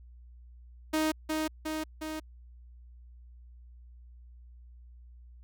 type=tone with echo; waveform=sawtooth; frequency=312.3 Hz; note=D#4; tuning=7 cents sharp; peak=-22 dBFS; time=0.93-1.12 s; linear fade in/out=10 ms; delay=360 ms; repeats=3; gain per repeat=-3 dB; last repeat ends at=2.2 s; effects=added 60 Hz sine -49 dBFS peak until 5.43 s